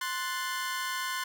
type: chord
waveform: sawtooth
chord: F# diminished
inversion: second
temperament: equal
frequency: 1046.5 / 1480 / 1760 Hz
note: C6 / F#6 / A6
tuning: 0 / 0 / 0 cents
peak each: -30 / -33 / -35 dBFS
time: 0.01-1.24 s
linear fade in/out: 5 ms
effects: none